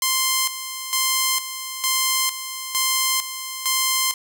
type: tone with tremolo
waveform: 5% pulse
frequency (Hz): 1046.5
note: C6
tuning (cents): 0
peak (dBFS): -6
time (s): 0.02-4.14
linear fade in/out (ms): 2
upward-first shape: square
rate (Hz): 1.1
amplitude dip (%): 70
effects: none